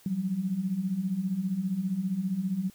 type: beating tone pair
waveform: sine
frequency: 176.7 / 191.7 Hz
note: F3 / G3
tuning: +21 / -38 cents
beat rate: 15 Hz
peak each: -33 / -28 dBFS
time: 0.06-2.7 s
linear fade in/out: 2 ms
effects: white hiss -58 dBFS RMS until 2.74 s